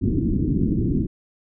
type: low-pass noise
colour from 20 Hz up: white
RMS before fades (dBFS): -21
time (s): 0.01-1.07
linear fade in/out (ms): 20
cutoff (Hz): 330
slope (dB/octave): 48
effects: none